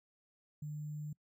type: tone with sample-and-hold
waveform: sine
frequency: 150.1 Hz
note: D3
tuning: 38 cents sharp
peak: -39 dBFS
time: 0.62-1.13 s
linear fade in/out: 5 ms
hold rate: 7350 Hz
effects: noise-tail reverb RT60 0.1 s tail -25 dB re dry